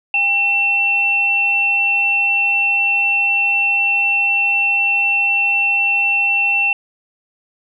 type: tone pair together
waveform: sine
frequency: 801 / 2698 Hz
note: G5 / E7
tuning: +37 / +40 cents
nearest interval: octave + major sixth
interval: 2103 cents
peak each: -25 / -13 dBFS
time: 0.14-6.73 s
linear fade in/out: 2 ms
effects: none